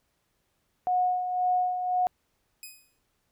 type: tone with tremolo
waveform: sine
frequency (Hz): 728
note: F#5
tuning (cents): -28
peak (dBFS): -21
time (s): 0.87-2.07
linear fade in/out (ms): 0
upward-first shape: sine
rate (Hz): 1.9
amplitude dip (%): 55
type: tone with exponential decay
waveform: 5% pulse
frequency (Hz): 2508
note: D#7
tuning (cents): +13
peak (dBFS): -29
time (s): 2.63-2.99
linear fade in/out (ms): 1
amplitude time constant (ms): 78
effects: pink hiss -74 dBFS RMS until 3.31 s